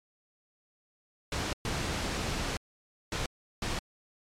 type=noise bursts at uneven times; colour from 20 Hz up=pink; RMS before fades=-32 dBFS; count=4; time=1.32-1.53 / 1.65-2.57 / 3.12-3.26 / 3.62-3.79 s; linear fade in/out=2 ms; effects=low-pass 7000 Hz 12 dB/octave + MP3 96 kbps